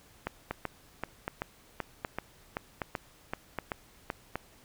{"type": "two click trains", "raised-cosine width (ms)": 0.5, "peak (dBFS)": [-17, -17], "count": [6, 11], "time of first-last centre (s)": [[0.51, 4.356], [0.27, 4.101]], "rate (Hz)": [1.3, 2.61], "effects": ["pink hiss -59 dBFS RMS until 4.64 s"]}